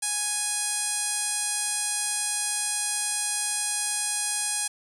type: tone with low-pass filter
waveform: 5% pulse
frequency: 830.6 Hz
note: G#5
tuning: in tune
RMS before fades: -28 dBFS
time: 0.02-4.68 s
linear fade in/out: 10 ms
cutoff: 9300 Hz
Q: 4.6
effects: 9-bit